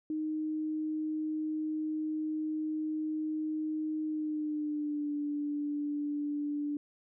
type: tone with pitch glide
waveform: sine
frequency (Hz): 310 to 292.6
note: D#4 to D4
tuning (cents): -6 to -6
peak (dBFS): -31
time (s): 0.1-6.77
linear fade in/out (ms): 2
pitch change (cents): -100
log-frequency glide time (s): 4.04-5.13
effects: none